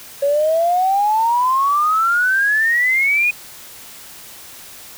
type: exponential sweep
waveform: triangle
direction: up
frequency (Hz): 554.4 to 2489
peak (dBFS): -9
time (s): 0.22-3.31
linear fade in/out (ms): 10
effects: tanh soft clip ceiling -11 dBFS + white hiss -38 dBFS RMS until 4.97 s